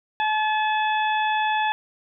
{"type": "harmonic tone", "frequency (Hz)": 860, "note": "A5", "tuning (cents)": -40, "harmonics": [1, 2, 3, 4], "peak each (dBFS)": [-21, -27, -31, -33], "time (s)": [0.2, 1.72], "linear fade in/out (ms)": 0, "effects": []}